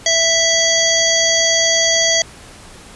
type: harmonic tone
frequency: 659.3 Hz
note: E5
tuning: in tune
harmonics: 1 / 3 / 5 / 7 / 9 / 10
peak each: -19 / -19 / -19 / -19 / -19 / -19 dBFS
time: 0.06-2.22 s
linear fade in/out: 2 ms
effects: pink hiss -39 dBFS RMS until 2.95 s + resampled to 24000 Hz